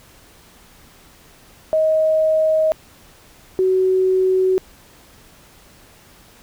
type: tone pair in turn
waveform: sine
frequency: 630 / 374.6 Hz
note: D#5 / F#4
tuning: +21 / +21 cents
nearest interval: major sixth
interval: 900 cents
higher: first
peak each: -13 dBFS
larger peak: neither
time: 1.73-2.72 / 3.59-4.58 s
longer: neither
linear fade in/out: 0 ms
effects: pink hiss -48 dBFS RMS until 6.42 s